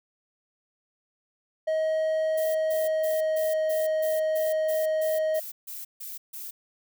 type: tone with pitch glide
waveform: triangle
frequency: 632 to 627.6 Hz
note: D#5 to D#5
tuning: +27 to +15 cents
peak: -21 dBFS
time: 1.67-5.4 s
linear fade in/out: 10 ms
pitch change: -12 cents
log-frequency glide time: 2.52-3.62 s
type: noise bursts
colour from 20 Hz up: violet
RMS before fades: -38 dBFS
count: 13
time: 2.37-6.51 s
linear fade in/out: 10 ms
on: 180 ms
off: 150 ms
effects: none